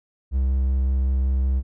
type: tone with vibrato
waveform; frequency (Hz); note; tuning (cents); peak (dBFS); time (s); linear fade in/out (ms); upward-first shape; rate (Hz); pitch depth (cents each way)
triangle; 65.7; C2; +8; -16; 0.31-1.63; 50; square; 5.3; 8
effects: none